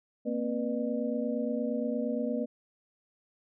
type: tone cluster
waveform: sine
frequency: 232.3 / 260.9 / 486.9 / 603 Hz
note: A#3 / C4 / B4 / D5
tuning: -6 / -5 / -25 / +46 cents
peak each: -32 / -34 / -35 / -36 dBFS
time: 0.25-2.46 s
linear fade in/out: 20 ms
effects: none